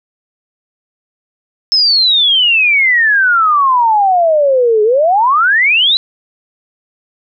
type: exponential two-way sweep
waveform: sine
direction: down then up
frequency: 5280 to 415.8 to 4062 Hz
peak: -7 dBFS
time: 1.72-5.97 s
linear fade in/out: 0 ms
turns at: 4.83 s
effects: none